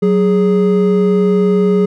triangle tone pair together, 186.17 / 415.3 Hz, F#3 / G#4, +11 / 0 cents, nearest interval octave + major second, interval 1389 cents, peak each -10 dBFS, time 0.02-1.86 s, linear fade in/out 10 ms, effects none

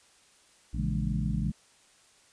harmonic tone, 58.27 Hz, A#1, in tune, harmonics 1 / 2 / 3 / 4 / 5, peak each -32 / -38 / -42 / -44 / -46 dBFS, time 0.73-1.51 s, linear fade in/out 10 ms
sine chord, C# minor, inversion none, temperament equal, 138.59 / 164.81 / 207.7 Hz, C#3 / E3 / G#3, 0 / 0 / 0 cents, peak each -33 dBFS, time 0.77-1.52 s, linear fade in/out 10 ms
effects white hiss -61 dBFS RMS until 2.32 s + resampled to 22050 Hz

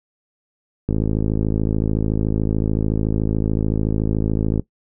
click train, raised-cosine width 3 ms, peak -7 dBFS, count 200, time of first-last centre 0.89-4.596 s, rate 53.7 Hz, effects noise-tail reverb RT60 0.1 s tail -18 dB re dry

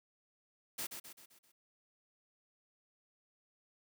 white noise with echo, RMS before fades -40 dBFS, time 0.78-0.87 s, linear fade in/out 10 ms, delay 130 ms, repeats 5, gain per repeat -6 dB, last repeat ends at 1.52 s, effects none

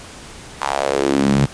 sawtooth tone with high-pass filter sweep, 69.3 Hz, C#2, in tune, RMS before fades -17 dBFS, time 0.61-1.46 s, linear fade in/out 10 ms, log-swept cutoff 1000 to 140 Hz, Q 3.3, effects pink hiss -37 dBFS RMS until 1.53 s + resampled to 22050 Hz

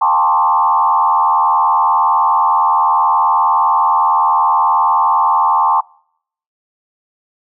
sine tone with frequency modulation, 976 Hz, B5, 21 cents flat, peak -9 dBFS, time 0.01-5.81 s, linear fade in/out 10 ms, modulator 80.7 Hz, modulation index 2.1, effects noise-tail reverb RT60 0.7 s tail -26 dB re dry

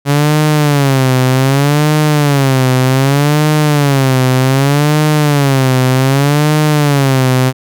sawtooth tone with vibrato, 140 Hz, C#3, 18 cents sharp, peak -4 dBFS, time 0.05-7.53 s, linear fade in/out 50 ms, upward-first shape sine, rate 0.65 Hz, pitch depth 150 cents each way, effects none

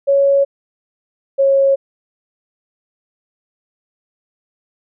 sine tone pair in turn, 556 / 547.1 Hz, C#5 / C#5, +5 / -23 cents, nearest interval unison, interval 28 cents, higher first, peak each -9 dBFS, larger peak neither, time 0.07-0.45 / 1.38-1.76 s, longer neither, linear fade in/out 20 ms, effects none

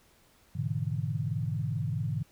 sine chord, E dominant seventh, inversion first, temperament equal with one note detuned, 103.83 / 122.19 / 146.83 / 164.81 Hz, G#2 / B2 / D3 / E3, 0 / -18 / 0 / 0 cents, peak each -34 / -34 / -33 / -37 dBFS, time 0.55-2.23 s, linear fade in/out 10 ms, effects pink hiss -63 dBFS RMS until 2.31 s

